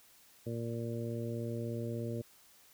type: harmonic tone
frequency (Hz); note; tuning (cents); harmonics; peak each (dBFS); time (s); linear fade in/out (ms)
116.6; A#2; +1; 1 / 2 / 3 / 4 / 5; -38 / -41 / -43 / -43 / -46; 0.46-2.22; 10
effects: white hiss -62 dBFS RMS until 2.73 s